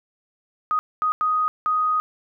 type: tone bursts at uneven times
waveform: sine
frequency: 1248 Hz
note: D#6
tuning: 5 cents sharp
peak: -18 dBFS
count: 4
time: 0.71-0.79 / 1.02-1.12 / 1.21-1.48 / 1.66-2 s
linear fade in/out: 0 ms
effects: none